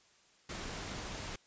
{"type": "noise", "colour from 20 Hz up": "pink", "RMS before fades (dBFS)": -42, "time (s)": [0.49, 1.36], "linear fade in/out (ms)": 5, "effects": ["white hiss -66 dBFS RMS until 1.46 s", "resampled to 16000 Hz"]}